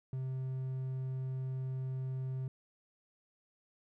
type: tone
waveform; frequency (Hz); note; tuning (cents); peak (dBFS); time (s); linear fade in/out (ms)
triangle; 130.81; C3; 0; -33; 0.13-2.48; 2
effects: none